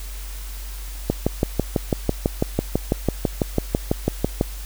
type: click train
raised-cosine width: 2 ms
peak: -4 dBFS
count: 21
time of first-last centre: 1.1-4.411 s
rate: 6.04 Hz
effects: added 47 Hz sine -30 dBFS peak until 4.65 s + white hiss -40 dBFS RMS until 4.65 s